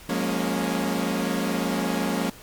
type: chord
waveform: sawtooth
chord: Bb minor seventh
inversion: second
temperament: equal with one note detuned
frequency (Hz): 179.01 / 207.7 / 233.1 / 277.2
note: F3 / Ab3 / Bb3 / Db4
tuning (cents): +43 / 0 / 0 / 0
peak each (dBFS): -25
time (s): 0.09-2.3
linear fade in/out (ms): 5
effects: pink hiss -46 dBFS RMS until 2.42 s + MP3 96 kbps

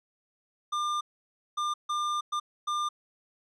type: tone bursts at uneven times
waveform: square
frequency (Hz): 1200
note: D6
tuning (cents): +37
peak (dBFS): -28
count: 5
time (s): 0.72-1.01 / 1.57-1.74 / 1.89-2.21 / 2.32-2.4 / 2.67-2.89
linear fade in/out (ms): 10
effects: low-pass 6000 Hz 12 dB/octave

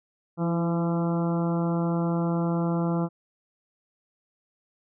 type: harmonic tone with a mistuned harmonic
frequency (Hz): 169.7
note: F3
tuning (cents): -49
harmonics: 1 / 2 / 3 / 4 / 5 / 6 / 7 / 8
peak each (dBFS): -24 / -30 / -34 / -36 / -38 / -40 / -41 / -42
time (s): 0.37-3.09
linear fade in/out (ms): 50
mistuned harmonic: 2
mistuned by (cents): -29
effects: none

